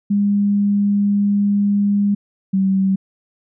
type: tone pair in turn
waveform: sine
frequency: 202.8 / 192.23 Hz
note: G#3 / G3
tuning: -41 / -34 cents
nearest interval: minor second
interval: 93 cents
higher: first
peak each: -13 dBFS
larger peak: neither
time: 0.1-2.15 / 2.53-2.96 s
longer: first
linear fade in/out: 10 ms
effects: none